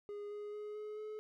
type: tone with pitch steps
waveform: triangle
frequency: 411.6 / 415.7 / 419.8 / 423.9 / 428.1 Hz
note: G#4 / G#4 / G#4 / G#4 / A4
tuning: -16 / +2 / +19 / +35 / -47 cents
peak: -40 dBFS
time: 0.09-1.19 s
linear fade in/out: 0 ms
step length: 220 ms
effects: none